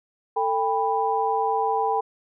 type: tone cluster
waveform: sine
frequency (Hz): 445 / 798 / 988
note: A4 / G5 / B5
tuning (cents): +20 / +31 / 0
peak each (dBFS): -26 / -23 / -26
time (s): 0.36-2.01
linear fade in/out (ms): 10
effects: none